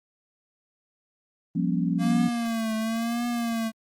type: chord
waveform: sine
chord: G half-diminished seventh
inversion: third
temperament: equal with one note detuned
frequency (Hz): 174.61 / 196 / 237.8 / 277.2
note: F3 / G3 / Bb3 / Db4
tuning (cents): 0 / 0 / +35 / 0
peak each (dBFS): -25 / -30 / -29 / -29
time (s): 1.55-2.29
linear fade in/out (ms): 10
type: tone with vibrato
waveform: square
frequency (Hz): 229.6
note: A#3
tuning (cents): -26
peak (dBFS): -26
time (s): 1.98-3.72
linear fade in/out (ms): 50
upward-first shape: triangle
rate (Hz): 0.97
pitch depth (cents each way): 84
effects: Opus 32 kbps